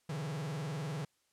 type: tone with vibrato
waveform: 45% pulse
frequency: 150 Hz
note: D3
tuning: 37 cents sharp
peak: -36 dBFS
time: 0.09-1.05 s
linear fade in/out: 5 ms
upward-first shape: sine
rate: 20 Hz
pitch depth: 210 cents each way
effects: white hiss -75 dBFS RMS until 1.32 s + low-pass 10000 Hz 12 dB/octave